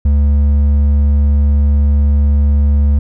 triangle tone with hard clipping, 72 Hz, D2, 34 cents flat, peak -9 dBFS, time 0.05-2.99 s, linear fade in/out 5 ms, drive 8 dB, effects none

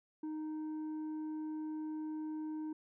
triangle tone with tanh clipping, 310 Hz, D#4, 6 cents flat, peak -39 dBFS, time 0.23-2.73 s, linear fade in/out 5 ms, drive 9 dB, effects none

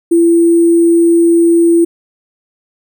sine tone with sample-and-hold, 338.1 Hz, E4, 44 cents sharp, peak -5 dBFS, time 0.11-1.85 s, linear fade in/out 10 ms, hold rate 8820 Hz, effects none

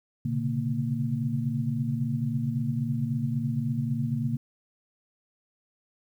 sine tone cluster, 119.3 / 134 / 143 / 230.9 Hz, A#2 / C3 / D3 / A#3, +41 / +42 / -46 / -16 cents, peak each -31 / -34 / -30 / -30 dBFS, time 0.25-4.37 s, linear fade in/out 5 ms, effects 10-bit

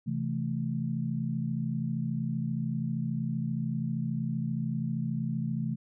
sine chord, A minor, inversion first, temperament just, 132 / 165 / 220 Hz, C3 / E3 / A3, +16 / +2 / 0 cents, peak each -33 dBFS, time 0.06-5.76 s, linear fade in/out 20 ms, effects none

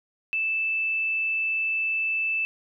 sine tone, 2637 Hz, E7, in tune, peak -23 dBFS, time 0.33-2.45 s, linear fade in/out 0 ms, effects none

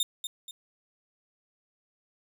sawtooth tone with echo, 3639 Hz, A#7, 42 cents flat, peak -21 dBFS, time 0-0.03 s, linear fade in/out 2 ms, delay 240 ms, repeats 2, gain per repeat -8 dB, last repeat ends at 0.51 s, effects none

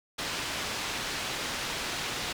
white low-pass noise, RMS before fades -34 dBFS, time 0.18-2.33 s, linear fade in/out 10 ms, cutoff 4400 Hz, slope 12 dB/octave, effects none

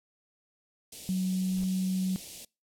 white band-stop noise, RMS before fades -43 dBFS, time 0.92-2.45 s, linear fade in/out 5 ms, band 640 to 2600 Hz, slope 24 dB/octave
sine tone with pitch glide, 186.1 to 187.18 Hz, F#3 to F#3, +10 to +20 cents, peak -26 dBFS, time 1.09-2.16 s, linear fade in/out 0 ms, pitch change +10 cents, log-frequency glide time 1.22-1.69 s
brown noise with exponential growth, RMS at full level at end -42 dBFS, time 1.34-1.64 s, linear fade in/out 0 ms, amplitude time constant 65 ms
effects noise-tail reverb RT60 0.3 s tail -26 dB re dry + low-pass 12000 Hz 12 dB/octave

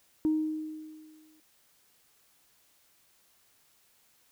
sine tone with exponential decay, 311.1 Hz, D#4, in tune, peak -21 dBFS, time 0.25-1.4 s, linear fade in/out 0 ms, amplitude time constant 250 ms, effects tanh soft clip ceiling -19 dBFS + white hiss -66 dBFS RMS until 4.31 s

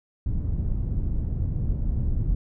pink low-pass noise, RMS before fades -25 dBFS, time 0.26-2.35 s, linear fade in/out 5 ms, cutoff 130 Hz, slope 12 dB/octave, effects none

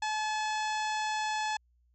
harmonic tone, 859 Hz, A5, 42 cents flat, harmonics 1 / 2 / 3 / 4 / 5 / 6 / 7 / 8 / 9, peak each -31 / -37 / -41 / -43 / -45 / -47 / -48 / -49 / -50 dBFS, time 0.02-1.57 s, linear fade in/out 5 ms, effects added 60 Hz sine -65 dBFS peak until 1.94 s

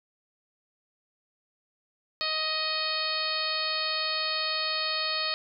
harmonic tone, 626 Hz, D#5, 10 cents sharp, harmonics 1 / 2 / 3 / 4 / 5 / 6 / 7 / 8, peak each -38 / -35 / -37 / -36 / -38 / -36 / -30 / -40 dBFS, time 2.21-5.34 s, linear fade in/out 0 ms, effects none

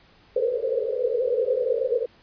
pink band-pass noise, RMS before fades -24 dBFS, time 0.36-2.06 s, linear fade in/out 5 ms, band 450 to 520 Hz, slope 96 dB/octave, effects pink hiss -56 dBFS RMS until 2.22 s + resampled to 11025 Hz

